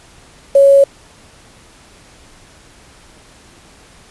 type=tone with quantisation; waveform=sine; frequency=554.4 Hz; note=C#5; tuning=in tune; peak=-4 dBFS; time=0.55-0.84 s; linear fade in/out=5 ms; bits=5; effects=pink hiss -44 dBFS RMS until 4.1 s + resampled to 24000 Hz